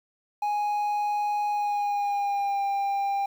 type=tone with pitch glide; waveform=triangle; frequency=830 to 796.2 Hz; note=G#5 to G5; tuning=-1 to +27 cents; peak=-22 dBFS; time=0.42-3.26 s; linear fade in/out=5 ms; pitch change=-72 cents; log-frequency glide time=1.5-2.63 s; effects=9-bit